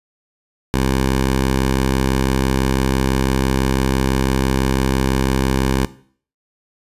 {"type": "tone", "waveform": "10% pulse", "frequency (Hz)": 66, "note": "C2", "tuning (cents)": 16, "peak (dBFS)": -7, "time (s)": [0.74, 5.85], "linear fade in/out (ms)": 0, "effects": ["noise-tail reverb RT60 0.5 s tail -17 dB re dry", "resampled to 32000 Hz"]}